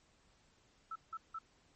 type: tone bursts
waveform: sine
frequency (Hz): 1318.5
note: E6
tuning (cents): 0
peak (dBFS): -40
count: 3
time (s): 0.91-1.388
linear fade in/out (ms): 5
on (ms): 46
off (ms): 170
effects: pink hiss -70 dBFS RMS until 1.75 s + MP3 32 kbps